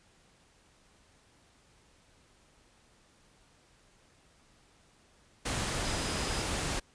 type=tone in noise; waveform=sine; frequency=4978 Hz; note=D#8; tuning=in tune; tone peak=-44 dBFS; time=5.84-6.43 s; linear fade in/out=10 ms; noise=pink; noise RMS=-33 dBFS; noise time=5.45-6.8 s; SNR=-14 dB; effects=pink hiss -64 dBFS RMS until 6.94 s + resampled to 22050 Hz